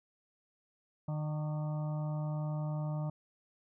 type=harmonic tone with a mistuned harmonic; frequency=151.9 Hz; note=D#3; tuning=41 cents flat; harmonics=1 / 2 / 4 / 5 / 6 / 7 / 8; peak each=-33 / -49 / -45 / -52 / -51 / -55 / -56 dBFS; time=1.08-3.1 s; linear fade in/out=5 ms; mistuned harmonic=7; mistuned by=+80 cents; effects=none